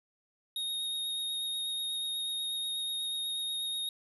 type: tone with vibrato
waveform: square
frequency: 3729 Hz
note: A#7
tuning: in tune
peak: -33 dBFS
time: 0.56-3.89 s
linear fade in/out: 2 ms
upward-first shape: sine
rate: 8.2 Hz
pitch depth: 12 cents each way
effects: none